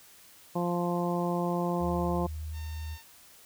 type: harmonic tone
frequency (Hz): 174.61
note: F3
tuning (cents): 0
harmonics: 1 / 2 / 3 / 4 / 5 / 6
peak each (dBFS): -30 / -33 / -35 / -36 / -37 / -38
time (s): 0.55-2.27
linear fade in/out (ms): 10
type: tone with pitch glide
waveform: sine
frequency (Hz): 77.5 to 78.08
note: D#2 to D#2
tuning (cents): -6 to +7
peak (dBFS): -34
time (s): 1.79-2.98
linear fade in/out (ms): 50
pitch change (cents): +13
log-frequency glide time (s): 2.28-2.82
type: tone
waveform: 10% pulse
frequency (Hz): 909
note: A#5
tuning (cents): -44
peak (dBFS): -40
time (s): 2.52-3.04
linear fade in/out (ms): 50
effects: white hiss -55 dBFS RMS until 3.45 s